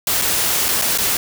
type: noise with dropouts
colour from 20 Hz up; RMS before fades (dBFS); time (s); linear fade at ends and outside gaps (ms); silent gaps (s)
white; -18; 0.07-1.17; 2; 0.216-0.219 / 0.684-0.687 / 0.816-0.82 / 0.977-0.984
effects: none